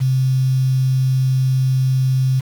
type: tone with quantisation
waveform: sine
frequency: 130.9 Hz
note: C3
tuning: 1 cent sharp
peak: -13 dBFS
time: 0-2.41 s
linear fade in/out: 20 ms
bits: 6
effects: none